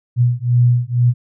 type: beating tone pair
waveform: sine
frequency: 120.8 / 122.9 Hz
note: B2 / B2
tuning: -38 / -8 cents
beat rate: 2.1 Hz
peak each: -14 dBFS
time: 0.16-1.14 s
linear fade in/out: 50 ms
effects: none